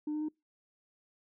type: tone with pitch steps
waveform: sine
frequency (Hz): 300.6 / 304.1 / 307.6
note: D4 / D#4 / D#4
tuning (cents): +40 / -40 / -20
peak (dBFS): -30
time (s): 0.07-0.286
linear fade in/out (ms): 5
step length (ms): 72
effects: noise-tail reverb RT60 0.2 s tail -26 dB re dry + tanh soft clip ceiling -30 dBFS